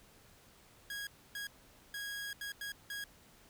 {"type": "tone bursts at uneven times", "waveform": "sawtooth", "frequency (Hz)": 1647, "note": "G#6", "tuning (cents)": -15, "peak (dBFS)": -36, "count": 6, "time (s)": [[0.9, 1.07], [1.35, 1.47], [1.94, 2.33], [2.41, 2.52], [2.61, 2.72], [2.9, 3.04]], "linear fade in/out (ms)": 2, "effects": ["pink hiss -62 dBFS RMS until 3.49 s"]}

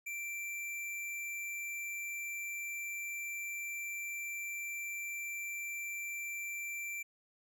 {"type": "tone", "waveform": "square", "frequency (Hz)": 2349, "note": "D7", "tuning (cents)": 0, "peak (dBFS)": -39, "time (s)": [0.06, 7.03], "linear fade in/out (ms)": 10, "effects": []}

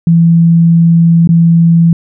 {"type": "tone with dropouts", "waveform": "sine", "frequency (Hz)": 167.3, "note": "E3", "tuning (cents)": 26, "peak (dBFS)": -3, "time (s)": [0.07, 1.93], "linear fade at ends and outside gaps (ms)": 2, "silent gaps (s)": [1.274, 1.29], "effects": []}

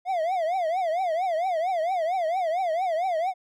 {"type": "tone with vibrato", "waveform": "triangle", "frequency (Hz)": 695, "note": "F5", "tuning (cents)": -9, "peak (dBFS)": -21, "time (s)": [0.05, 3.34], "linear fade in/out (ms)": 50, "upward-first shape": "triangle", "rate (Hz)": 4.4, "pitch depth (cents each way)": 210, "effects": []}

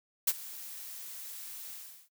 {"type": "noise with ADSR envelope", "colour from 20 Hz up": "blue", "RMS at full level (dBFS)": -24, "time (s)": [0.27, 2.09], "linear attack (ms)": 10, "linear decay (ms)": 44, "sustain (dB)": -20, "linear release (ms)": 370, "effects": ["noise-tail reverb RT60 0.1 s tail -22 dB re dry"]}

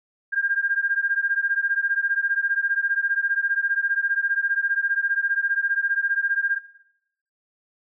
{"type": "beating tone pair", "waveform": "sine", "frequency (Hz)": [1600, 1615], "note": ["G6", "G#6"], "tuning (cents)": [35, -49], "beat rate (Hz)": 15, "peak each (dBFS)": -23, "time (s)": [0.32, 6.59], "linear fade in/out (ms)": 20, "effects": ["noise-tail reverb RT60 0.8 s tail -17 dB re dry"]}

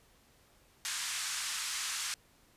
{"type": "band-pass noise", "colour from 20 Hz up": "white", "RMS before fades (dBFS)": -37, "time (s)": [0.85, 2.14], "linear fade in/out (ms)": 0, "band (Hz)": [1100, 8800], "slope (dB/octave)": 24, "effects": ["pink hiss -65 dBFS RMS until 2.56 s", "resampled to 32000 Hz"]}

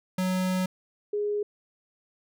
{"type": "tone pair in turn", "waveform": ["square", "sine"], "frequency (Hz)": [185, 414.5], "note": ["F#3", "G#4"], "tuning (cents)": [0, -3], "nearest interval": "octave + major second", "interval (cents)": 1397, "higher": "second", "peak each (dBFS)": -25, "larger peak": "neither", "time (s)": [[0.18, 0.66], [1.13, 1.43]], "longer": "first", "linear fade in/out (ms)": 5, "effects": []}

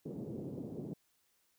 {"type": "band-pass noise", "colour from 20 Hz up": "pink", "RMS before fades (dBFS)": -43, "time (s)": [0.05, 0.94], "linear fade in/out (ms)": 10, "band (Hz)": [130, 450], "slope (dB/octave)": 24, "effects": ["white hiss -75 dBFS RMS until 1.58 s"]}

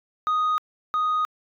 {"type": "tone pair in turn", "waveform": "sine", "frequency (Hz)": [1244.5, 1244.5], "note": ["D#6", "D#6"], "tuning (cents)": [0, 0], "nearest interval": "unison", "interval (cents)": 0, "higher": "neither", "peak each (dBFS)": [-17, -18], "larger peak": "first", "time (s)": [[0.27, 0.58], [0.94, 1.25]], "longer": "neither", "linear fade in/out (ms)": 0, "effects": ["tanh soft clip ceiling -19 dBFS"]}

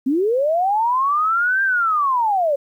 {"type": "linear two-way sweep", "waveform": "sine", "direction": "up then down", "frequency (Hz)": [247.2, 1600, 542], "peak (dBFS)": -15, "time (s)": [0.06, 2.56], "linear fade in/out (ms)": 10, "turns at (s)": 1.63, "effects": ["9-bit"]}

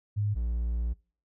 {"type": "tone pair in turn", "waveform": ["sine", "triangle"], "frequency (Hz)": [103.83, 58.27], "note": ["G#2", "A#1"], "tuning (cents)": [0, 0], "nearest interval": "minor seventh", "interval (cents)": 1000, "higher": "first", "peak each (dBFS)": -25, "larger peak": "neither", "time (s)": [[0.16, 0.35], [0.35, 0.94]], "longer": "second", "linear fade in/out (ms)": 20, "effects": ["noise-tail reverb RT60 0.4 s tail -24 dB re dry"]}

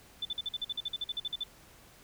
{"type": "tone bursts", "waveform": "sine", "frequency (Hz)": 3520, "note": "A7", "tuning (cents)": 0, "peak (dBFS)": -31, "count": 16, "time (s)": [0.22, 1.437], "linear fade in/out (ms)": 5, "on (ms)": 32, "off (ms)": 47, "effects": ["pink hiss -57 dBFS RMS until 2.03 s"]}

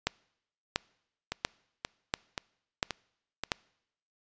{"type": "two click trains", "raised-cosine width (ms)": 0.2, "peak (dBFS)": [-9, -15], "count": [6, 5], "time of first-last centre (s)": [[0.07, 3.518], [1.32, 3.436]], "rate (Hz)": [1.45, 1.89], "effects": ["noise-tail reverb RT60 0.8 s tail -25 dB re dry", "resampled to 16000 Hz"]}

